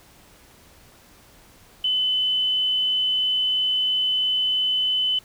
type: tone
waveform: sine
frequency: 3021 Hz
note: F#7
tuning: 35 cents sharp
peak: -19 dBFS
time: 1.84-5.19 s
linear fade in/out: 5 ms
effects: pink hiss -52 dBFS RMS until 5.24 s